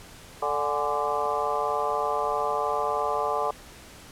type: harmonic tone with a mistuned harmonic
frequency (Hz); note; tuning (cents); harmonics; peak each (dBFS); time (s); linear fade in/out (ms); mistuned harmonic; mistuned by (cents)
146.83; D3; 0; 3 / 4 / 5 / 6 / 7 / 8; -31 / -31 / -31 / -31 / -31 / -31; 0.42-3.51; 5; 6; -88
effects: pink hiss -47 dBFS RMS until 4.11 s + low-pass 12000 Hz 12 dB/octave